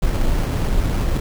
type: noise with sample-and-hold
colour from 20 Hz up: brown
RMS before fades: -18 dBFS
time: 0.02-1.2 s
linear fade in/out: 5 ms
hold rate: 3675 Hz
effects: none